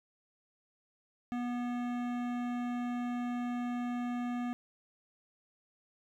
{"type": "tone with hard clipping", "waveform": "sine", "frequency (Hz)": 243.4, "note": "B3", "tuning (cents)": -25, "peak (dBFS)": -35, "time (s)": [1.32, 4.53], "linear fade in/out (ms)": 0, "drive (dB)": 16, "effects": []}